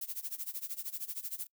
violet noise with tremolo, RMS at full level -37 dBFS, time 0.01-1.47 s, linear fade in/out 5 ms, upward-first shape sine, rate 13 Hz, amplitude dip 90%, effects noise-tail reverb RT60 0.1 s tail -26 dB re dry

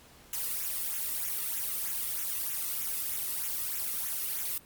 blue noise with flanger, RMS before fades -33 dBFS, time 0.33-4.58 s, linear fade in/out 2 ms, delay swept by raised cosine 0.21 to 1.31 ms, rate 3.2 Hz, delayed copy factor -0.75, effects pink hiss -56 dBFS RMS until 4.65 s + Opus 48 kbps

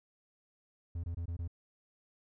triangle tone bursts, 84.8 Hz, E2, 50 cents sharp, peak -33 dBFS, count 5, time 0.95-1.477 s, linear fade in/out 5 ms, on 87 ms, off 23 ms, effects none

